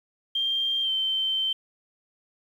sine tone with pitch glide, 3181 to 3105 Hz, G7 to G7, +25 to -17 cents, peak -23 dBFS, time 0.35-1.53 s, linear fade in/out 5 ms, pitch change -42 cents, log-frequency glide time 0.83-0.9 s, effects 9-bit

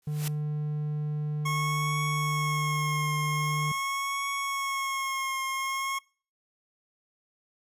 white noise with exponential growth, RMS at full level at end -32 dBFS, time 0.02-0.28 s, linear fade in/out 2 ms, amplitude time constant 56 ms
triangle tone, 150 Hz, D3, 37 cents sharp, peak -26 dBFS, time 0.07-3.72 s, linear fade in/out 5 ms
25% pulse tone with vibrato, 1090 Hz, C#6, 29 cents flat, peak -25 dBFS, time 1.45-5.99 s, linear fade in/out 10 ms, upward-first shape triangle, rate 0.44 Hz, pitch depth 35 cents each way
effects noise-tail reverb RT60 0.4 s tail -24 dB re dry + resampled to 32000 Hz

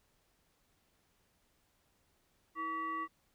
sine tone with frequency modulation, 1137 Hz, C#6, 44 cents sharp, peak -35 dBFS, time 2.55-3.08 s, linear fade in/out 50 ms, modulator 813 Hz, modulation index 0.71, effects pink hiss -74 dBFS RMS until 3.34 s

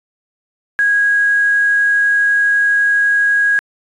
sine tone with quantisation, 1648 Hz, G#6, 14 cents flat, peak -10 dBFS, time 0.79-3.59 s, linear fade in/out 0 ms, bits 6, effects resampled to 24000 Hz

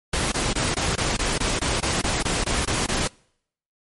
pink noise bursts, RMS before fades -23 dBFS, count 14, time 0.13-3.076 s, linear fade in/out 5 ms, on 190 ms, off 22 ms, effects noise-tail reverb RT60 0.7 s tail -26 dB re dry + MP3 48 kbps

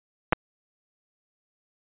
clicks, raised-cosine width 0.5 ms, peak -5 dBFS, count 2, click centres 0.325 / 0.331 s, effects resampled to 8000 Hz

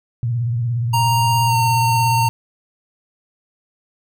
sine tone with vibrato, 118.5 Hz, A#2, 29 cents sharp, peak -17 dBFS, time 0.23-2.29 s, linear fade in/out 0 ms, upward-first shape sine, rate 17 Hz, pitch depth 88 cents each way
square tone with pitch glide, 932.3 to 913.6 Hz, A#5 to A#5, 0 to -35 cents, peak -16 dBFS, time 0.93-2.29 s, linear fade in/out 10 ms, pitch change -35 cents, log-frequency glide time 1.46-1.55 s
effects none

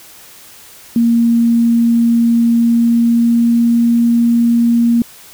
sine tone with pitch glide, 233.1 to 234.7 Hz, A#3 to A#3, 0 to +12 cents, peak -8 dBFS, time 0.96-5.02 s, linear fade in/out 2 ms, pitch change +12 cents, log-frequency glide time 2.42-4 s, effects white hiss -39 dBFS RMS until 5.33 s

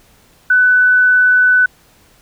sine tone, 1497 Hz, F#6, 20 cents sharp, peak -7 dBFS, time 0.5-1.66 s, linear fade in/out 5 ms, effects pink hiss -50 dBFS RMS until 2.21 s

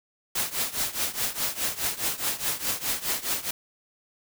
white noise with tremolo, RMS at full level -25 dBFS, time 0.35-3.51 s, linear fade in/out 5 ms, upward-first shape triangle, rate 4.8 Hz, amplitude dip 90%, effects none

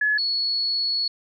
sine tone pair in turn, 1704 / 4382 Hz, G#6 / C#8, +44 / -21 cents, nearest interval octave + major third, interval 1635 cents, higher second, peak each -18 / -21 dBFS, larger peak first, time 0.01-0.18 / 0.18-1.08 s, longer second, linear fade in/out 5 ms, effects none

